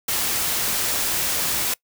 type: noise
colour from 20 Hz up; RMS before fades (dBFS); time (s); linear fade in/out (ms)
white; -23; 0.08-1.74; 5
effects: noise-tail reverb RT60 0.1 s tail -23 dB re dry